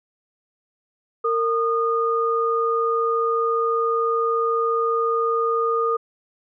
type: tone pair together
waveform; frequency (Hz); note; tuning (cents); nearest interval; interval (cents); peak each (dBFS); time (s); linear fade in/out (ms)
sine; 458.7 / 1224.6; A#4 / D#6; -28 / -28; octave + perfect fourth; 1700; -21; 1.24-5.97; 10
effects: none